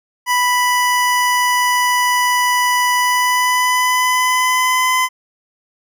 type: tone with pitch glide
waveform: 25% pulse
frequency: 987.8 to 1019.7 Hz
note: B5 to C6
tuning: 0 to -45 cents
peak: -9 dBFS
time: 0.26-5.09 s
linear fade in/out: 50 ms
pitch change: +55 cents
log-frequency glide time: 2.94-4.98 s
effects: none